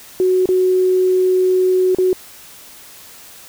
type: tone with dropouts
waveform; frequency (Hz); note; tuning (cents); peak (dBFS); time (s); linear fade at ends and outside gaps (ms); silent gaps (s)
sine; 370; F#4; 0; -11; 0.2-2.13; 1; 0.457-0.489 / 1.948-1.985
effects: white hiss -40 dBFS RMS until 3.48 s

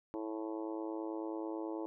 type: harmonic tone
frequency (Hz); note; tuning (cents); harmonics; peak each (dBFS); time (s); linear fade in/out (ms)
109.2; A2; -13; 3 / 4 / 5 / 6 / 7 / 8 / 9 / 10; -39 / -45 / -46 / -52 / -55 / -49 / -54 / -58; 0.14-1.86; 0
effects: none

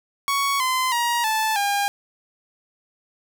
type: tone with pitch steps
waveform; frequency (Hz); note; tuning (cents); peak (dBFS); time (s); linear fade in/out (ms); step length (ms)
sawtooth; 1115 / 1028.4 / 948.5 / 874.8 / 806.9; C#6 / C6 / A#5 / A5 / G5; +10 / -30 / +30 / -10 / +50; -16; 0.28-1.88; 0; 320
effects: none

